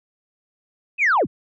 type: linear sweep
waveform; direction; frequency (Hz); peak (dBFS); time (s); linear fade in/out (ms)
sine; down; 2640 to 58.27; -13; 0.98-1.27; 50
effects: tanh soft clip ceiling -11 dBFS